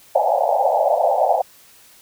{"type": "band-pass noise", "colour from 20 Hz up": "pink", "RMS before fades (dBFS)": -17, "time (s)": [0.15, 1.42], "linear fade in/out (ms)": 10, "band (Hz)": [530, 860], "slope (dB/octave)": 96, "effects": ["white hiss -49 dBFS RMS until 2.01 s"]}